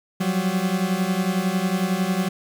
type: beating tone pair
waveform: 40% pulse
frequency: 180.5 / 191.5 Hz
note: F#3 / G3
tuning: -43 / -40 cents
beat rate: 11 Hz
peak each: -23 / -22 dBFS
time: 0.2-2.29 s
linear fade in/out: 10 ms
effects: 9-bit